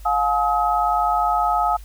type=tone cluster; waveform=sine; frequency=711 / 850 / 1273 Hz; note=F5 / G#5 / D#6; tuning=+31 / +40 / +39 cents; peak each=-21 dBFS; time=0.05-1.77 s; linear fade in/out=10 ms; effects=added 50 Hz sine -36 dBFS peak until 1.84 s + white hiss -51 dBFS RMS until 1.84 s